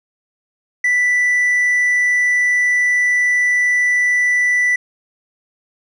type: tone with hard clipping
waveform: sine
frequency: 1975.5 Hz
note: B6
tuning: in tune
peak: -13 dBFS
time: 0.84-4.76 s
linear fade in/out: 5 ms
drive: 2 dB
effects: none